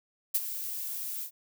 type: noise with ADSR envelope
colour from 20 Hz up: violet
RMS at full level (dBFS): -24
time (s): 0.34-1.31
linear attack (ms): 11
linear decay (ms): 37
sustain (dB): -12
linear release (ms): 84
effects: none